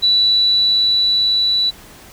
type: tone with level ramp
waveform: sine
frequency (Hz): 3951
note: B7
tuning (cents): 0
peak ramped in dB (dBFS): -10 to -13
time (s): 0.02-1.71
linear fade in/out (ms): 20
effects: pink hiss -41 dBFS RMS until 2.12 s